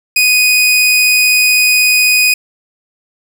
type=tone; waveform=sawtooth; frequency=2489 Hz; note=D#7; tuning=in tune; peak=-4 dBFS; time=0.16-2.34 s; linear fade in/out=5 ms; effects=none